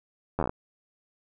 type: slowing click train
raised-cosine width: 1 ms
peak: -13 dBFS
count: 8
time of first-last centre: 0.39-0.494 s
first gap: 11 ms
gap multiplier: 1.1
effects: none